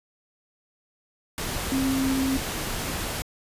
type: tone in noise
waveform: sine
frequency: 266.4 Hz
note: C4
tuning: 31 cents sharp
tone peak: -22 dBFS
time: 1.72-2.37 s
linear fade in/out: 0 ms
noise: pink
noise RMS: -30 dBFS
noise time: 1.38-3.22 s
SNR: +5 dB
effects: resampled to 32000 Hz